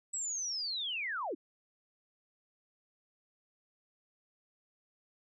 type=linear sweep; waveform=sine; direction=down; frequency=7910 to 250 Hz; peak=-34 dBFS; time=0.13-1.35 s; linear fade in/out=10 ms; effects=none